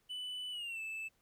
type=tone with pitch glide; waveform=triangle; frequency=2988 to 2631 Hz; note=F#7 to E7; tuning=+16 to -4 cents; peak=-38 dBFS; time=0.09-1.09 s; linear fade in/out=20 ms; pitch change=-220 cents; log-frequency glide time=0.51-0.8 s; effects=pink hiss -75 dBFS RMS until 1.21 s